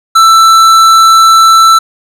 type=tone with tanh clipping; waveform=sine; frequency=1329 Hz; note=E6; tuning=14 cents sharp; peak=-3 dBFS; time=0.15-1.79 s; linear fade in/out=10 ms; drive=15 dB; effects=none